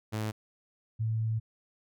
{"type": "tone pair in turn", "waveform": ["sawtooth", "sine"], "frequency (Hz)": [108.2, 111.31], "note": ["A2", "A2"], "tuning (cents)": [-29, 20], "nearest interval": "unison", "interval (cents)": 49, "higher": "second", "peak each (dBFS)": -27, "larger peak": "neither", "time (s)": [[0.12, 0.32], [0.99, 1.4]], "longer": "second", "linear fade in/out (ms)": 20, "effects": []}